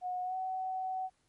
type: tone with pitch glide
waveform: sine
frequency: 728 to 751.5 Hz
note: F#5 to F#5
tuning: -28 to +27 cents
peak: -33 dBFS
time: 0.01-1.1 s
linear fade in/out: 50 ms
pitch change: +55 cents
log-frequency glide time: 0.23-0.36 s
effects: pink hiss -74 dBFS RMS until 1.28 s + MP3 48 kbps